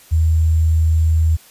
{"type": "tone with sample-and-hold", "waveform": "sine", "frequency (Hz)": 80.2, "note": "E2", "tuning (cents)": -47, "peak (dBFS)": -11, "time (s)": [0.11, 1.37], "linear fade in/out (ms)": 20, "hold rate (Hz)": 7350, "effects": ["white hiss -46 dBFS RMS until 1.5 s", "resampled to 32000 Hz"]}